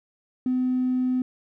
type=tone with tanh clipping; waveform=triangle; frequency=254 Hz; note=B3; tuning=49 cents sharp; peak=-20 dBFS; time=0.46-1.22 s; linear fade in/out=2 ms; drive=1 dB; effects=none